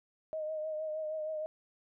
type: tone with vibrato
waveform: sine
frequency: 622.3 Hz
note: D#5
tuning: in tune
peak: -34 dBFS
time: 0.33-1.46 s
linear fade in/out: 0 ms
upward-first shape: triangle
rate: 6.4 Hz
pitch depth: 39 cents each way
effects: none